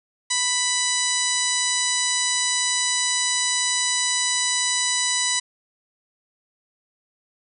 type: harmonic tone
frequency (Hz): 991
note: B5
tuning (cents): +6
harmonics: 1 / 2 / 3 / 4 / 5 / 6 / 7 / 8 / 9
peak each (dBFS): -32 / -28 / -32 / -26 / -31 / -28 / -30 / -28 / -29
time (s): 0.3-5.4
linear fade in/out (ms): 10
effects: none